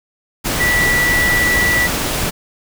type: tone in noise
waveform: sine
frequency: 1957 Hz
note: B6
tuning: 16 cents flat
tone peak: -13 dBFS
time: 0.59-1.88 s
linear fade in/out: 20 ms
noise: pink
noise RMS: -19 dBFS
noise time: 0.44-2.31 s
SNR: +3 dB
effects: none